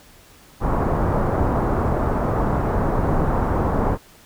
pink low-pass noise, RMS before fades -20 dBFS, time 0.6-3.98 s, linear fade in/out 50 ms, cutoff 1200 Hz, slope 24 dB/octave, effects pink hiss -49 dBFS RMS until 4.25 s

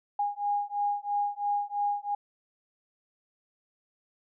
sine beating tone pair, 817 / 820 Hz, G#5 / G#5, -29 / -22 cents, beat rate 3 Hz, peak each -30 dBFS, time 0.19-2.15 s, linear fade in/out 5 ms, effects none

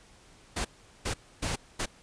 pink noise bursts at uneven times, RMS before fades -31 dBFS, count 4, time 0.56-0.65 / 1.05-1.14 / 1.42-1.56 / 1.79-1.86 s, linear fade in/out 10 ms, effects pink hiss -57 dBFS RMS until 2.02 s + resampled to 22050 Hz

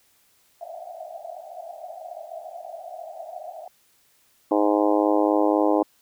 white band-pass noise, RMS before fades -38 dBFS, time 0.61-3.68 s, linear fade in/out 2 ms, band 630 to 730 Hz, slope 96 dB/octave
harmonic tone, 103.83 Hz, G#2, in tune, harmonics 3 / 4 / 5 / 6 / 7 / 8 / 9 / 10, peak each -21 / -26 / -24 / -26 / -29 / -27 / -32 / -33 dBFS, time 4.51-5.83 s, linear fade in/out 5 ms
effects white hiss -62 dBFS RMS until 6.01 s

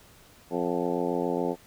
harmonic tone with a mistuned harmonic, 87.31 Hz, F2, in tune, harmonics 2 / 3 / 4 / 5 / 6 / 7 / 8 / 9 / 10, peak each -35 / -32 / -32 / -31 / -33 / -38 / -38 / -40 / -37 dBFS, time 0.5-1.56 s, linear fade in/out 50 ms, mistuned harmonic 8, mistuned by +34 cents, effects pink hiss -55 dBFS RMS until 1.66 s

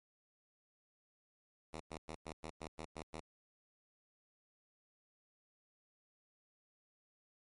5% pulse tone bursts, 79.3 Hz, D#2, 33 cents sharp, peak -33 dBFS, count 9, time 1.73-3.205 s, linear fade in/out 5 ms, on 75 ms, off 100 ms, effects MP3 48 kbps

